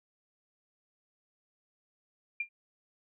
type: tone with exponential decay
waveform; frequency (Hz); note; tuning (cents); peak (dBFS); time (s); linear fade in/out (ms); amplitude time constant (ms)
sine; 2390; D7; +30; -27; 2.4-2.49; 5; 19
effects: none